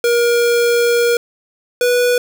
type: tone pair in turn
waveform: square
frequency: 474.5 / 489.8 Hz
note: A#4 / B4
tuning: +31 / -14 cents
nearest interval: minor second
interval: 55 cents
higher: second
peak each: -12 dBFS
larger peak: neither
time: 0.04-1.17 / 1.81-2.18 s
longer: first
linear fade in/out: 2 ms
effects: 7-bit